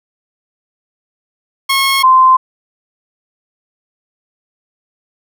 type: tone pair in turn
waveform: 15% pulse / sine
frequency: 1087 / 1038.4 Hz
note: C#6 / C6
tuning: -34 / -13 cents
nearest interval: minor second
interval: 79 cents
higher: first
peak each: -4 dBFS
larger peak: neither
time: 1.69-2.03 / 2.03-2.37 s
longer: neither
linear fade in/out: 10 ms
effects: none